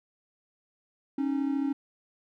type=tone pair together; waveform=triangle; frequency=274.3 / 308.1 Hz; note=C#4 / D#4; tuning=-18 / -17 cents; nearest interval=major second; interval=201 cents; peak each=-25 / -30 dBFS; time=1.18-1.73 s; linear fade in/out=5 ms; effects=none